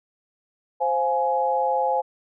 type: chord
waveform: sine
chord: F minor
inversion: second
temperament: just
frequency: 523.8 / 698.5 / 838.1 Hz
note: C5 / F5 / Ab5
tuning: +2 / 0 / +16 cents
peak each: -24 / -27 / -22 dBFS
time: 0.8-2.02 s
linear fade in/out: 20 ms
effects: none